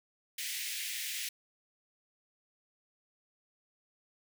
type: high-pass noise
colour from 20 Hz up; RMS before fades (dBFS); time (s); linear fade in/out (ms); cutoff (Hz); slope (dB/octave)
pink; -38; 0.38-1.29; 5; 1900; 48
effects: none